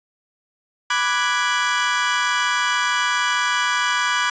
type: chord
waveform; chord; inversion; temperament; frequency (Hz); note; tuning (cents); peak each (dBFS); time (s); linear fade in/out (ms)
30% pulse; G# half-diminished seventh; first; equal; 987.8 / 1174.7 / 1480 / 1661.2; B5 / D6 / F#6 / G#6; 0 / 0 / 0 / 0; -21; 0.9-4.3; 5
effects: resampled to 16000 Hz + 8-bit